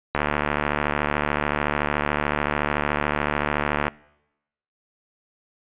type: click train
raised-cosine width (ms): 0.5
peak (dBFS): -6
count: 276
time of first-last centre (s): 0.15-3.881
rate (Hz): 73.7
effects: noise-tail reverb RT60 0.9 s tail -23 dB re dry + resampled to 8000 Hz